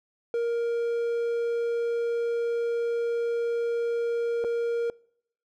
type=tone with dropouts; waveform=triangle; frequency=468.5 Hz; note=A#4; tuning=9 cents sharp; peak=-22 dBFS; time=0.34-4.9 s; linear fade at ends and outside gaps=1 ms; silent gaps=4.441-4.446 s; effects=noise-tail reverb RT60 0.7 s tail -26 dB re dry